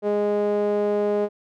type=tone with band-pass filter; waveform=sawtooth; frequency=206.7 Hz; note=G#3; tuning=8 cents flat; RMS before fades=-22 dBFS; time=0.02-1.29 s; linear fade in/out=50 ms; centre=500 Hz; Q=5.3; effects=none